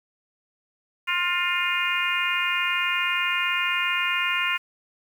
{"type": "harmonic tone with a mistuned harmonic", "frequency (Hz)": 352.3, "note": "F4", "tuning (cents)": 15, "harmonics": [3, 4, 5, 6, 7, 8], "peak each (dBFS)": [-30, -29, -31, -29, -27, -29], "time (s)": [1.07, 4.58], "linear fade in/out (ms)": 20, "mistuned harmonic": 5, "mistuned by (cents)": 29, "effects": ["8-bit"]}